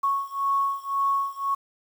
sine beating tone pair, 1104 / 1105.9 Hz, C#6 / C#6, -7 / -4 cents, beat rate 1.9 Hz, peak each -25 / -26 dBFS, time 0.03-1.55 s, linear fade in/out 10 ms, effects 8-bit

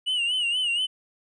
triangle tone with vibrato, 2900 Hz, F#7, 35 cents flat, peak -21 dBFS, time 0.06-0.87 s, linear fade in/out 20 ms, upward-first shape sine, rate 4.2 Hz, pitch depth 91 cents each way, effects resampled to 22050 Hz

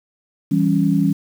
sine chord, C# diminished, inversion first, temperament equal, 164.81 / 196 / 277.2 Hz, E3 / G3 / C#4, 0 / 0 / 0 cents, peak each -18 dBFS, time 0.51-1.13 s, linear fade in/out 10 ms, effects 7-bit

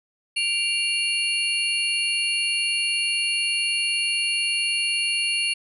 sine tone cluster, 2353 / 2789 / 4368 / 9680 Hz, D7 / F7 / C#8 / D#9, +3 / -3 / -26 / -49 cents, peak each -29 / -23 / -28 / -32 dBFS, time 0.36-5.54 s, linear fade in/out 10 ms, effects none

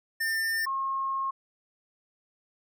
square / sine tone pair in turn, 1799 / 1078.4 Hz, A6 / C#6, +38 / -48 cents, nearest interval major sixth, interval 886 cents, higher first, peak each -27 dBFS, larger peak neither, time 0.2-0.66 / 0.66-1.31 s, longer second, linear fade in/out 10 ms, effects none

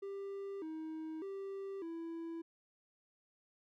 triangle tone with pitch steps, 395.3 / 316.7 / 391.3 / 331.4 Hz, G4 / D#4 / G4 / E4, +15 / +31 / -3 / +9 cents, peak -39 dBFS, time 0.02-2.42 s, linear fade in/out 10 ms, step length 600 ms, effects none

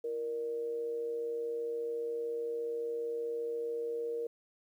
sine tone with amplitude modulation, 468.6 Hz, A#4, 9 cents sharp, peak -31 dBFS, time 0.04-4.27 s, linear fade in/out 5 ms, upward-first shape sine, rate 135 Hz, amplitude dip 45%, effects 11-bit

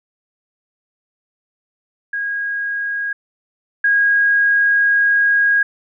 sine tone pair in turn, 1639 / 1639 Hz, G#6 / G#6, -23 / -23 cents, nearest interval unison, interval 0 cents, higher neither, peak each -19 / -11 dBFS, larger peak second, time 2.13-3.13 / 3.84-5.63 s, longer second, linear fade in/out 5 ms, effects none

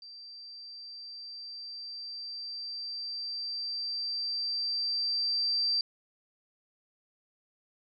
sine tone with level ramp, 4690 Hz, D8, 3 cents flat, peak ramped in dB -45 to -25 dBFS, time 0.02-5.81 s, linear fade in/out 2 ms, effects none

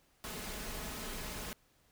pink noise with comb filter, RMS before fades -42 dBFS, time 0.24-1.53 s, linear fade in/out 0 ms, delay 4.7 ms, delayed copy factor +0.5, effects pink hiss -70 dBFS RMS until 1.91 s

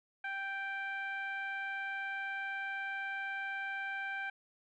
15% pulse tone with low-pass filter, 784 Hz, G5, in tune, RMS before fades -39 dBFS, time 0.24-4.3 s, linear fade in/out 5 ms, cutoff 1900 Hz, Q 3.5, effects none

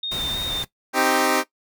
sine tone with vibrato, 3655 Hz, A#7, 35 cents flat, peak -24 dBFS, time 0.03-0.63 s, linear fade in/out 5 ms, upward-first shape square, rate 3.2 Hz, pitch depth 20 cents each way
pink noise, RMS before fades -32 dBFS, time 0.11-0.65 s, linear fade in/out 10 ms
10% pulse chord, C minor, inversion none, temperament equal, 261.6 / 311.1 / 392 Hz, C4 / Eb4 / G4, 0 / 0 / 0 cents, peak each -14 dBFS, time 0.93-1.44 s, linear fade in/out 50 ms
effects noise-tail reverb RT60 0.1 s tail -17 dB re dry

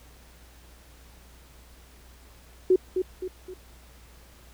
sine tone with echo, 370 Hz, F#4, in tune, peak -15 dBFS, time 2.7-2.76 s, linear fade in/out 5 ms, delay 260 ms, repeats 3, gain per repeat -7 dB, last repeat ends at 3.54 s, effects added 60 Hz sine -51 dBFS peak until 4.53 s + pink hiss -55 dBFS RMS until 4.53 s

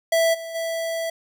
square tone with level steps, 659.3 Hz, E5, in tune, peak -17 / -32 / -25 dBFS, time 0.12-1.1 s, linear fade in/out 5 ms, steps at 0.33 / 0.54 s, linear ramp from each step 20 ms, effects none

